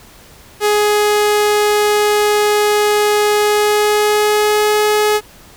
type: tone with pitch glide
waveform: sawtooth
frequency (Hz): 417.9 to 422.3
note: G#4 to G#4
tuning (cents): +11 to +29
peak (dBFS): -7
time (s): 0.6-5.21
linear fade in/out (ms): 50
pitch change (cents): +18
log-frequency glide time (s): 3.37-4.79
effects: pink hiss -42 dBFS RMS until 5.56 s